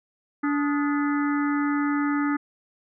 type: harmonic tone with a mistuned harmonic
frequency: 289.1 Hz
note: D4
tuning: 27 cents flat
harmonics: 1 / 3 / 4 / 5 / 6 / 7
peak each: -22 / -35 / -31 / -36 / -36 / -38 dBFS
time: 0.43-2.37 s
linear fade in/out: 10 ms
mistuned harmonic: 4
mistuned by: +130 cents
effects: none